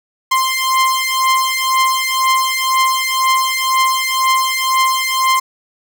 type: beating tone pair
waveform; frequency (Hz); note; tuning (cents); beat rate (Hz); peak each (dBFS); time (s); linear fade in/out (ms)
sawtooth; 1046.5 / 1048.5; C6 / C6; 0 / +3; 2; -12; 0.31-5.4; 10
effects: none